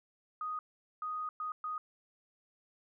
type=tone bursts at uneven times; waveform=sine; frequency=1244.5 Hz; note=D#6; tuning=in tune; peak=-35 dBFS; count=4; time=0.41-0.59 / 1.02-1.29 / 1.4-1.52 / 1.64-1.78 s; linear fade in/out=2 ms; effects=none